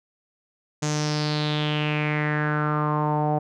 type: tone with low-pass filter sweep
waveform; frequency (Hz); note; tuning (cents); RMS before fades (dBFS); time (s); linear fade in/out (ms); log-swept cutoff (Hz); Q
sawtooth; 150.6; D3; +44; -24; 0.82-3.39; 10; 6800 to 720; 4.9
effects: none